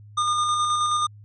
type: tone with tremolo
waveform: square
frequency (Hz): 1215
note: D#6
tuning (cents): -42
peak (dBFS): -20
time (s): 0.17-1.07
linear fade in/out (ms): 10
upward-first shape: square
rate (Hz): 9.4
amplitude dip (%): 25
effects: added 104 Hz sine -43 dBFS peak until 1.24 s + resampled to 22050 Hz